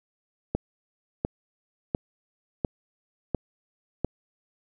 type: click train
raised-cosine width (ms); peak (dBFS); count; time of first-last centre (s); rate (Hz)
2; -11; 6; 0.55-4.047; 1.43
effects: none